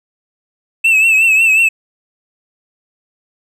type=tone with vibrato; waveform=triangle; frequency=2631 Hz; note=E7; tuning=4 cents flat; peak=-6 dBFS; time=0.84-1.69 s; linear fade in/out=10 ms; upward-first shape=triangle; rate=5.5 Hz; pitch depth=71 cents each way; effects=none